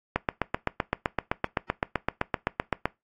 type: click train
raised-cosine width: 0.5 ms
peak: -8 dBFS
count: 22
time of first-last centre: 0.16-2.856 s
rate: 7.79 Hz
effects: noise-tail reverb RT60 0.2 s tail -21 dB re dry + AAC 48 kbps

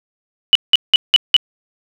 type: tone bursts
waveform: sine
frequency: 2963 Hz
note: F#7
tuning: 2 cents sharp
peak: -4 dBFS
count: 5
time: 0.53-1.365 s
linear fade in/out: 0 ms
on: 23 ms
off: 180 ms
effects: none

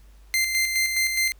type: tone with tremolo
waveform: sawtooth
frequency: 2084 Hz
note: C7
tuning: 7 cents flat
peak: -16 dBFS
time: 0.34-1.32 s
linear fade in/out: 0 ms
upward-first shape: square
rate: 4.8 Hz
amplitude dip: 45%
effects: added 50 Hz sine -47 dBFS peak until 1.39 s + pink hiss -61 dBFS RMS until 1.39 s

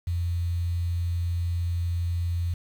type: tone with quantisation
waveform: sine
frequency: 86.3 Hz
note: F2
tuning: 20 cents flat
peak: -24 dBFS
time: 0.07-2.54 s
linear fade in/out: 5 ms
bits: 8
effects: none

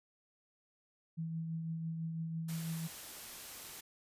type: tone with tremolo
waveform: sine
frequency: 163.1 Hz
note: E3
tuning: 18 cents flat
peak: -35 dBFS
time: 1.17-2.88 s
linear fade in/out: 20 ms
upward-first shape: triangle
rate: 6 Hz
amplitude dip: 35%
type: noise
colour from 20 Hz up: white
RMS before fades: -48 dBFS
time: 2.48-3.81 s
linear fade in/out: 10 ms
effects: resampled to 32000 Hz

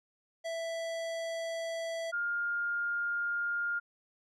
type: tone pair in turn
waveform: square / sine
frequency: 661 / 1410.4 Hz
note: E5 / F6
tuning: +5 / +17 cents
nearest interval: octave + minor second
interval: 1312 cents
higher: second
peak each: -35 / -30 dBFS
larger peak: second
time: 0.44-2.12 / 2.12-3.8 s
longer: neither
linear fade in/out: 20 ms
effects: low-pass 8000 Hz 12 dB/octave

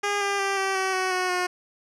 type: tone with pitch steps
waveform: 10% pulse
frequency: 407.3 / 400.3 / 393.4 / 386.7 / 380 / 373.5 / 367.1 / 360.8 Hz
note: G#4 / G4 / G4 / G4 / F#4 / F#4 / F#4 / F#4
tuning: -34 / +36 / +6 / -24 / +46 / +16 / -14 / -44 cents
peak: -15 dBFS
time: 0.03-1.47 s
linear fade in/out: 10 ms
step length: 180 ms
effects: low-pass 8000 Hz 12 dB/octave

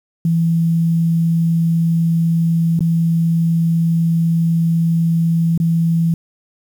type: tone with dropouts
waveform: sine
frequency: 166 Hz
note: E3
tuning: 12 cents sharp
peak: -12 dBFS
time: 0.25-6.14 s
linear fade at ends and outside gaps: 2 ms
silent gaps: 2.792-2.806 / 5.577-5.6 s
effects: 7-bit

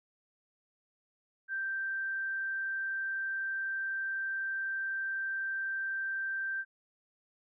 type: tone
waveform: sine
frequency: 1568 Hz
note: G6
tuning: in tune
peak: -32 dBFS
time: 1.48-6.65 s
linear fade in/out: 50 ms
effects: none

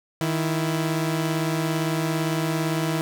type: tone pair together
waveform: sawtooth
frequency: 157.4 / 332.5 Hz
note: D#3 / E4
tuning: +20 / +15 cents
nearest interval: octave + minor second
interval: 1295 cents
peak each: -20 / -23 dBFS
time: 0.21-3.01 s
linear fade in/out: 0 ms
effects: none

